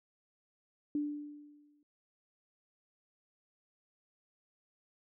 sine tone with exponential decay, 294.1 Hz, D4, 3 cents sharp, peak -29 dBFS, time 0.95-1.83 s, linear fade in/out 2 ms, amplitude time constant 190 ms, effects none

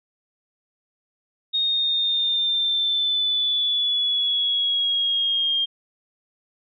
sine exponential sweep, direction down, 3720 to 3207 Hz, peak -19 dBFS, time 1.53-5.66 s, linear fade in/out 20 ms, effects none

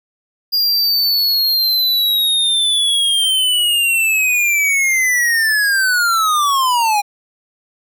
square linear sweep, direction down, 4842 to 804 Hz, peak -13 dBFS, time 0.52-7.02 s, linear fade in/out 20 ms, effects none

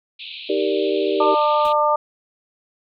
white band-pass noise, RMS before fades -35 dBFS, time 0.19-1.73 s, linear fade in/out 10 ms, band 2400 to 4100 Hz, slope 96 dB/octave
sine chord, Eb major seventh, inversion none, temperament equal, 311.1 / 392 / 466.2 / 587.3 Hz, Eb4 / G4 / Bb4 / D5, 0 / 0 / 0 / 0 cents, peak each -25 / -20 / -24 / -25 dBFS, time 0.49-1.35 s, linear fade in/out 10 ms
harmonic tone, 299.1 Hz, D4, 32 cents sharp, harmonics 2 / 3 / 4, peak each -19 / -19 / -19 dBFS, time 1.2-1.96 s, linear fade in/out 5 ms
pink noise with exponential decay, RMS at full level -36 dBFS, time 1.65-1.8 s, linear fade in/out 0 ms, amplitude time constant 31 ms
effects none

